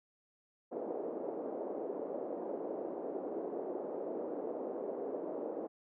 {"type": "band-pass noise", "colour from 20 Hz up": "white", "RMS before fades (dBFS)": -40, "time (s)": [0.71, 5.68], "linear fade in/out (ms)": 20, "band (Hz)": [300, 560], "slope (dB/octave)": 24, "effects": []}